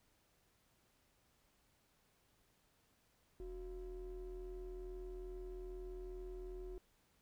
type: ring-modulated tone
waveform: triangle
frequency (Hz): 162.8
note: E3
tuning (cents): -21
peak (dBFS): -40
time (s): 3.4-6.78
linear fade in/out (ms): 0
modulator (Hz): 204
effects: pink hiss -75 dBFS RMS until 7.21 s

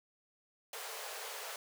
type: high-pass noise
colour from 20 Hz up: pink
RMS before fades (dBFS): -44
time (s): 0.73-1.56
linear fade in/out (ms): 2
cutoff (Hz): 420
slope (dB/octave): 96
effects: none

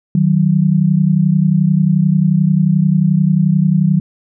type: tone pair together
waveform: sine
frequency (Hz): 155.7 / 187.04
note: D#3 / F#3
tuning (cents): +2 / +19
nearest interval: minor third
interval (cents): 317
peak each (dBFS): -12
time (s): 0.15-4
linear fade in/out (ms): 2
effects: none

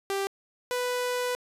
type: tone pair in turn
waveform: sawtooth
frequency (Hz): 393 / 495.1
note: G4 / B4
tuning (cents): +4 / +4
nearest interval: major third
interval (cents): 400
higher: second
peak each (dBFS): -23 / -23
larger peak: neither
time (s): 0.1-0.27 / 0.71-1.35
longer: second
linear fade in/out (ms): 0
effects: resampled to 32000 Hz

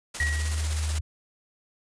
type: noise with tremolo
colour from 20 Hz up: white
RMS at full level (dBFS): -33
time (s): 0.14-0.99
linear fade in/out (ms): 10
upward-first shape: square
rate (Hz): 16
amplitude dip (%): 35
type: tone with exponential decay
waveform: sine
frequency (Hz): 1908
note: A#6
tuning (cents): +40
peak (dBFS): -22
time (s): 0.2-0.76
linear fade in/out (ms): 2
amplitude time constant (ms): 120
type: tone with pitch glide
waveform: sine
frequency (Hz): 76 to 77.37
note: D#2 to D#2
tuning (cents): -40 to -9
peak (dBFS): -25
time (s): 0.2-1.01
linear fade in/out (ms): 10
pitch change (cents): +31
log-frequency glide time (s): 0.33-0.47
effects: resampled to 22050 Hz

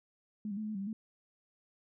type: tone with pitch steps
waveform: sine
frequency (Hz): 211.8 / 197.7 / 216.4 / 212.9 / 215.8 / 193.5 / 198.3 / 219.8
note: G#3 / G3 / A3 / G#3 / A3 / G3 / G3 / A3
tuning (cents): +34 / +15 / -29 / +43 / -33 / -22 / +20 / -2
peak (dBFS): -35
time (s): 0.45-0.93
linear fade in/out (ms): 2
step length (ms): 60
effects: none

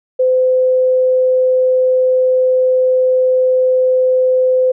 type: tone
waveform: sine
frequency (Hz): 512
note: C5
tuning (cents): -38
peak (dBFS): -9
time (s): 0.19-4.72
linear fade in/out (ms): 10
effects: none

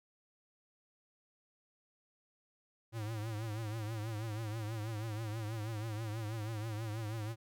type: tone with vibrato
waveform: square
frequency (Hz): 109.4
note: A2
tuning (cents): -9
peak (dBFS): -38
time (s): 2.92-7.36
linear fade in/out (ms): 50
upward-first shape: triangle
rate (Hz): 6.2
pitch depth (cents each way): 110
effects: none

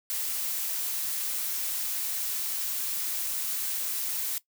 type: noise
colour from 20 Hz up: blue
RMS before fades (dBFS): -31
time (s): 0.1-4.38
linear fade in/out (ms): 0
effects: noise-tail reverb RT60 0.1 s tail -17 dB re dry

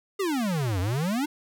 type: exponential two-way sweep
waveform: square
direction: down then up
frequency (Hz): 415.3 to 87.31 to 310.5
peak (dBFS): -25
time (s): 0.19-1.26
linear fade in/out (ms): 10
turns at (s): 0.8
effects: none

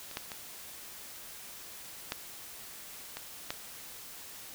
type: clicks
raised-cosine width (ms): 0.2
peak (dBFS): -27 / -17 / -22 / -15 / -21 / -16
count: 6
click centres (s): 0.113 / 0.171 / 0.318 / 2.121 / 3.17 / 3.505
effects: white hiss -47 dBFS RMS until 4.54 s

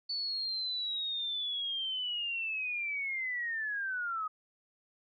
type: linear sweep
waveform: sine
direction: down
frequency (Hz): 4492 to 1244.5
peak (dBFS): -32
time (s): 0.09-4.28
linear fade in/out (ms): 10
effects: MP3 64 kbps

